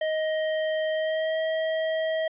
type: tone with pitch glide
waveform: square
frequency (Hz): 627 to 639.1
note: D#5 to D#5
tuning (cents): +13 to +46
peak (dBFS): -25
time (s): 0.01-2.28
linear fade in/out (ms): 5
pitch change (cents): +33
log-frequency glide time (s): 0.91-1.39
effects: resampled to 8000 Hz